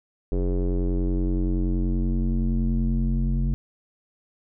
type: tone with low-pass filter sweep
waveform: square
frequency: 45.28 Hz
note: F#1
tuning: 37 cents flat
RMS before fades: -23 dBFS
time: 0.32-3.54 s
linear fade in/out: 0 ms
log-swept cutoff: 420 to 190 Hz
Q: 3.5
effects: none